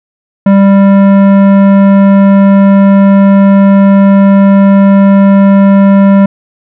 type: tone with tanh clipping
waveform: sine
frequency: 197.1 Hz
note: G3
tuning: 10 cents sharp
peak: -3 dBFS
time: 0.46-6.26 s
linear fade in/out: 5 ms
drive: 15 dB
effects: none